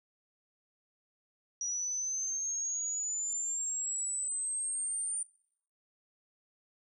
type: exponential sweep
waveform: sine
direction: up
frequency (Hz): 5790 to 9100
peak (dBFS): -32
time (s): 1.61-5.23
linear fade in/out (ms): 2
effects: noise-tail reverb RT60 0.7 s tail -24 dB re dry